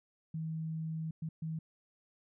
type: tone bursts at uneven times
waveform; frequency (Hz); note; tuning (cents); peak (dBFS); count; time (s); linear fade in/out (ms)
sine; 160; D#3; +49; -35; 3; 0.34-1.11 / 1.22-1.29 / 1.42-1.59; 5
effects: none